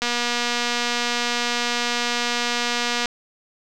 click train, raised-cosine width 0.2 ms, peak -6 dBFS, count 730, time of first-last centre 0.02-3.058 s, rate 240 Hz, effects none

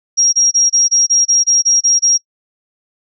sine tone bursts, 5630 Hz, F8, 13 cents sharp, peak -8 dBFS, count 11, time 0.17-2.18 s, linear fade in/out 20 ms, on 160 ms, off 25 ms, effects noise-tail reverb RT60 0.1 s tail -24 dB re dry

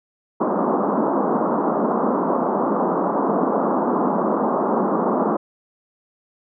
pink band-pass noise, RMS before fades -20 dBFS, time 0.4-5.37 s, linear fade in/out 10 ms, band 190 to 1200 Hz, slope 48 dB/octave, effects none

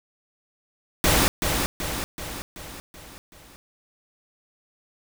pink noise with echo, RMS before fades -19 dBFS, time 1.04-1.28 s, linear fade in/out 0 ms, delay 380 ms, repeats 6, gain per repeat -5 dB, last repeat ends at 3.56 s, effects none

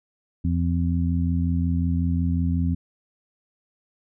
harmonic tone, 85.5 Hz, F2, 36 cents flat, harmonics 1 / 2 / 3, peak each -22 / -25 / -27 dBFS, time 0.44-2.75 s, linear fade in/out 10 ms, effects none

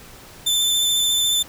sawtooth tone with vibrato, 3538 Hz, A7, 9 cents sharp, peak -14 dBFS, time 0.46-1.43 s, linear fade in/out 10 ms, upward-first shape triangle, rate 14 Hz, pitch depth 23 cents each way, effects pink hiss -43 dBFS RMS until 1.48 s

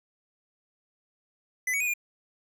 square tone with pitch steps, 2011 / 2249 / 2481 / 2416 Hz, B6 / C#7 / D#7 / D7, +31 / +24 / -6 / +48 cents, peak -26 dBFS, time 1.67-1.938 s, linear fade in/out 5 ms, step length 67 ms, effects none

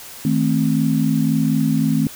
sine chord, A diminished, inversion second, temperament just, 158.4 / 220 / 264 Hz, Eb3 / A3 / C4, +31 / 0 / +16 cents, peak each -19 dBFS, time 0.25-2.07 s, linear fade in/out 2 ms, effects white hiss -37 dBFS RMS until 2.15 s

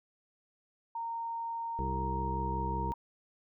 sine tone with pitch glide, 923 to 933.7 Hz, A#5 to A#5, -17 to +3 cents, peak -34 dBFS, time 0.95-2.94 s, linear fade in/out 5 ms, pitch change +20 cents, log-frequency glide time 1.76-1.9 s
harmonic tone, 65.41 Hz, C2, in tune, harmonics 1 / 2 / 3 / 5 / 6 / 7, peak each -36 / -39 / -41 / -43 / -44 / -44 dBFS, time 1.79-2.92 s, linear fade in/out 0 ms
effects none

